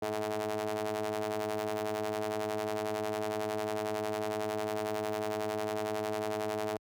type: ring-modulated tone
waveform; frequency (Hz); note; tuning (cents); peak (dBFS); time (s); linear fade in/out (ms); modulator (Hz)
sawtooth; 105.9; G#2; +34; -25; 0.02-6.77; 5; 535
effects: high-pass 60 Hz 12 dB/octave